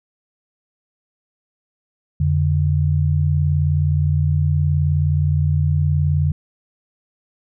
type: tone pair together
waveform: sine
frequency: 87.1 / 146.32 Hz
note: F2 / D3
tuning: -4 / -6 cents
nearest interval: major sixth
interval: 898 cents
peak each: -17 dBFS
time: 2.2-6.32 s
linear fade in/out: 5 ms
effects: none